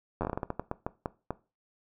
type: slowing click train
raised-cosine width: 1 ms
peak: -17 dBFS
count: 15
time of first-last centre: 0.21-1.306 s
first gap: 10 ms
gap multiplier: 1.28
effects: noise-tail reverb RT60 0.3 s tail -18 dB re dry